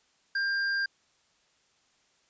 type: tone with hard clipping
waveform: sine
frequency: 1595 Hz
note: G6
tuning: 30 cents sharp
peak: -28 dBFS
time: 0.35-0.86 s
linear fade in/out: 5 ms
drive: 15 dB
effects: white hiss -68 dBFS RMS until 2.29 s + resampled to 16000 Hz